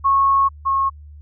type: tone pair in turn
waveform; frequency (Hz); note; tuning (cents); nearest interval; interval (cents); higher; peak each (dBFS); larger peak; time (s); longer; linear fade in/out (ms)
sine; 1097 / 1088.2; C#6 / C#6; -18 / -32; unison; 14; first; -12 / -15; first; 0.04-0.49 / 0.65-0.9; first; 20
effects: added 74 Hz sine -37 dBFS peak until 1.21 s